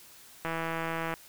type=click train; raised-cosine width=0.5 ms; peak=-18 dBFS; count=114; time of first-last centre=0.45-1.139 s; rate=164 Hz; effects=white hiss -53 dBFS RMS until 1.28 s